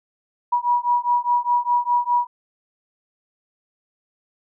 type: beating tone pair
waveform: sine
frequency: 965 / 969.9 Hz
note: B5 / B5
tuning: -40 / -32 cents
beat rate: 4.9 Hz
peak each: -20 dBFS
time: 0.52-2.27 s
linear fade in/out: 10 ms
effects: none